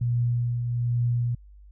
sine tone with tremolo, 120.1 Hz, B2, 48 cents flat, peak -20 dBFS, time 0.01-1.35 s, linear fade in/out 5 ms, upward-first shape triangle, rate 1.2 Hz, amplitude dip 45%, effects added 50 Hz sine -46 dBFS peak until 1.71 s

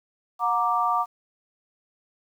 sine chord, Gb augmented, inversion none, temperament equal with one note detuned, 724.8 / 932.3 / 1174.7 Hz, Gb5 / Bb5 / D6, -36 / 0 / 0 cents, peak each -26 / -26 / -23 dBFS, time 0.39-1.06 s, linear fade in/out 50 ms, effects 9-bit

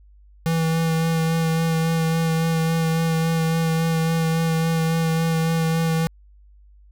square tone with vibrato, 163.1 Hz, E3, 18 cents flat, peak -19 dBFS, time 0.46-6.07 s, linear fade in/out 0 ms, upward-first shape sine, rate 3.6 Hz, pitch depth 16 cents each way, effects added 50 Hz sine -47 dBFS peak until 6.91 s

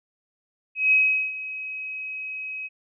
sine tone with ADSR envelope, 2543 Hz, D#7, 37 cents sharp, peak -14 dBFS, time 0.75-2.69 s, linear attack 170 ms, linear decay 400 ms, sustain -16 dB, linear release 31 ms, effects none

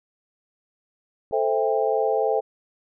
click, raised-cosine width 2 ms, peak -28 dBFS, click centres 1.311 s
sine chord, A minor seventh, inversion none, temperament equal with one note detuned, 440 / 523.3 / 659.3 / 797.2 Hz, A4 / C5 / E5 / G5, 0 / 0 / 0 / +29 cents, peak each -23 / -25 / -26 / -26 dBFS, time 1.32-2.41 s, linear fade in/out 20 ms
effects none

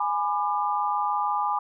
sine chord, G# diminished, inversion none, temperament just, 830.6 / 996.7 / 1196.1 Hz, G#5 / B5 / D6, 0 / +16 / +31 cents, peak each -26 / -28 / -28 dBFS, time 0-1.59 s, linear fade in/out 5 ms, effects none

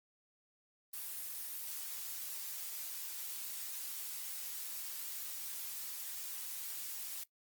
blue noise, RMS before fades -43 dBFS, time 0.93-7.24 s, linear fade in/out 10 ms, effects noise-tail reverb RT60 0.1 s tail -20 dB re dry + Opus 24 kbps

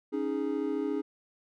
triangle chord, C# suspended second, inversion none, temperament equal, 277.2 / 311.1 / 415.3 Hz, C#4 / D#4 / G#4, 0 / 0 / 0 cents, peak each -31 dBFS, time 0.12-1.02 s, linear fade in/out 20 ms, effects none

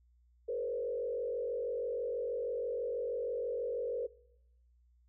sine tone with frequency modulation, 481.9 Hz, B4, 43 cents flat, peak -33 dBFS, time 0.48-4.07 s, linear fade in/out 10 ms, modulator 46.2 Hz, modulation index 1.1, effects noise-tail reverb RT60 0.9 s tail -23 dB re dry + added 60 Hz sine -64 dBFS peak until 5.08 s

